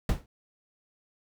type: noise with exponential decay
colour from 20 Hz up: brown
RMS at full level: -21 dBFS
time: 0.09-0.26 s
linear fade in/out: 2 ms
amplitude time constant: 36 ms
effects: none